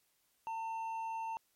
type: tone with hard clipping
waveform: sine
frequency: 900 Hz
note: A5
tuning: 39 cents sharp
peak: -38 dBFS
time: 0.47-1.37 s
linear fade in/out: 0 ms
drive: 4 dB
effects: white hiss -75 dBFS RMS until 1.55 s + MP3 64 kbps